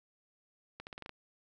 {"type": "accelerating click train", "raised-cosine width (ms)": 0.3, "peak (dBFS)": -28, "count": 7, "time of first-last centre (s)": [0.8, 1.093], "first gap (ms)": 69, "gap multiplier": 0.86, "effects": []}